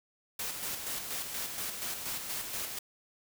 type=noise with tremolo; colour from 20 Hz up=white; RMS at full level=-36 dBFS; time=0.39-2.79 s; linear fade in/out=5 ms; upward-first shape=square; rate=4.2 Hz; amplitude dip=40%; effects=none